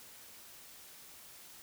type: silence
effects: white hiss -54 dBFS RMS until 1.62 s